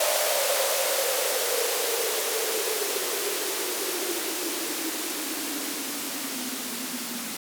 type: noise with band-pass filter sweep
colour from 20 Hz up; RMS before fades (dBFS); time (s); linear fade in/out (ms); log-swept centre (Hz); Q
violet; -28; 0-7.37; 5; 600 to 230; 8.9
effects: none